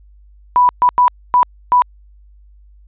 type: tone bursts at uneven times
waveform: sine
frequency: 987.8 Hz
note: B5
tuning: in tune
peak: -7 dBFS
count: 5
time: 0.56-0.69 / 0.82-0.89 / 0.98-1.08 / 1.34-1.43 / 1.72-1.82 s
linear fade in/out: 0 ms
effects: added 50 Hz sine -42 dBFS peak until 2.87 s + resampled to 8000 Hz